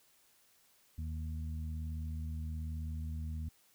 harmonic tone, 78.8 Hz, D#2, 23 cents sharp, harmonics 1 / 2 / 3, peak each -37 / -47 / -49 dBFS, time 0.98-3.49 s, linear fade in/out 5 ms, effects white hiss -68 dBFS RMS until 3.74 s

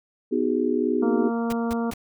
sine chord, G# minor seventh, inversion first, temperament just, 249.2 / 311.5 / 373.8 / 415.3 Hz, B3 / D#4 / F#4 / G#4, +16 / +2 / +18 / 0 cents, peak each -25 / -26 / -26 / -26 dBFS, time 0.31-1.3 s, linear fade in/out 20 ms
harmonic tone, 232.1 Hz, A#3, 7 cents flat, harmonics 1 / 2 / 3 / 4 / 5 / 6, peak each -24 / -30 / -34 / -36 / -38 / -40 dBFS, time 1.02-1.91 s, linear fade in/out 10 ms
pink noise bursts, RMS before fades -34 dBFS, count 3, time 1.5-1.938 s, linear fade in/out 2 ms, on 26 ms, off 180 ms
effects none

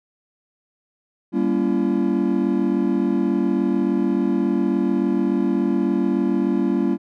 triangle chord, G diminished seventh, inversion none, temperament just, 196 / 235.2 / 282.2 / 338.7 Hz, G3 / Bb3 / Db4 / Fb4, 0 / +16 / +31 / +47 cents, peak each -21 dBFS, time 1.32-6.98 s, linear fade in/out 50 ms, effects none

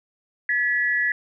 sine tone pair together, 1706.8 / 1946 Hz, G#6 / B6, +47 / -26 cents, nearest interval major second, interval 227 cents, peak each -22 dBFS, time 0.49-1.12 s, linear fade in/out 2 ms, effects none

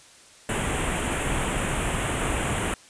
pink band-stop noise, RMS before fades -26 dBFS, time 0.49-2.74 s, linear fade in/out 2 ms, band 3200 to 7400 Hz, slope 48 dB/octave, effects white hiss -51 dBFS RMS until 2.89 s + resampled to 22050 Hz

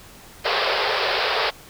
pink band-pass noise, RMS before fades -22 dBFS, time 0.44-1.51 s, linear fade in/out 20 ms, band 390 to 5100 Hz, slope 96 dB/octave, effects pink hiss -45 dBFS RMS until 1.69 s

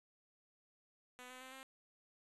5% pulse tone with pitch steps, 249.8 / 254.8 / 259.8 / 265 Hz, B3 / C4 / C4 / C4, +20 / -46 / -12 / +22 cents, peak -40 dBFS, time 1.19-1.63 s, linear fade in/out 0 ms, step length 110 ms, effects resampled to 24000 Hz + 11-bit

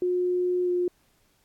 sine tone with pitch glide, 359.9 to 356 Hz, F#4 to F4, -48 to +33 cents, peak -22 dBFS, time 0.02-0.88 s, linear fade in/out 2 ms, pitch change -19 cents, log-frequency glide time 0.63-0.7 s, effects pink hiss -66 dBFS RMS until 1.44 s + AAC 64 kbps

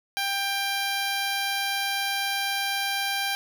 10% pulse tone, 792 Hz, G5, 18 cents sharp, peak -17 dBFS, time 0.17-3.35 s, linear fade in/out 0 ms, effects none

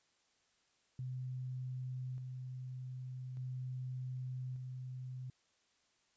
sine tone with tremolo, 127.8 Hz, C3, 40 cents flat, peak -39 dBFS, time 0.99-5.3 s, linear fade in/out 2 ms, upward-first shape square, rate 0.42 Hz, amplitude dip 30%, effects white hiss -75 dBFS RMS until 6.16 s + resampled to 16000 Hz

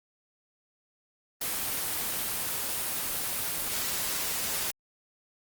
white noise, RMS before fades -31 dBFS, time 1.41-4.71 s, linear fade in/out 5 ms, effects Opus 24 kbps

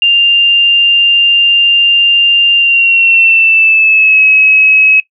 sine tone with pitch glide, 2794 to 2562 Hz, F7 to E7, 0 to -50 cents, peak -4 dBFS, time 0.02-5 s, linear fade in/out 2 ms, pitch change -150 cents, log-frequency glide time 2.55-4.23 s, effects noise-tail reverb RT60 0.1 s tail -20 dB re dry

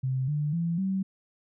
sine tone with pitch steps, 130.81 / 148.54 / 168.66 / 191.52 Hz, C3 / D3 / E3 / G3, 0 / +20 / +40 / -40 cents, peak -25 dBFS, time 0.03-1.03 s, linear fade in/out 10 ms, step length 250 ms, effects none

